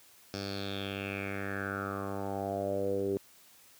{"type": "tone with low-pass filter sweep", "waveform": "10% pulse", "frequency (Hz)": 98.7, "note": "G2", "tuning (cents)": 12, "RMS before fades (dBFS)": -35, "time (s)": [0.34, 3.17], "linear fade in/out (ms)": 0, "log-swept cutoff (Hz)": [5200, 390], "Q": 5.8, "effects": ["white hiss -59 dBFS RMS until 3.79 s", "high-pass 60 Hz 12 dB/octave"]}